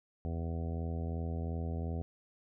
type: harmonic tone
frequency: 82.8 Hz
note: E2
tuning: 8 cents sharp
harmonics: 1 / 2 / 3 / 4 / 5 / 6 / 7 / 8 / 9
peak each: -35 / -41 / -44 / -51 / -48 / -50 / -54 / -52 / -52 dBFS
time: 0.25-2.02 s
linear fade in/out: 0 ms
effects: none